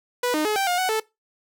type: tone with pitch steps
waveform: sawtooth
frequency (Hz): 491.6 / 306.6 / 425.1 / 781 / 713 / 744 / 438.4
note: B4 / D#4 / G#4 / G5 / F5 / F#5 / A4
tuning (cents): -8 / -25 / +40 / -7 / +36 / +9 / -6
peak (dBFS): -17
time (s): 0.23-1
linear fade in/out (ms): 5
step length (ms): 110
effects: noise-tail reverb RT60 0.2 s tail -20 dB re dry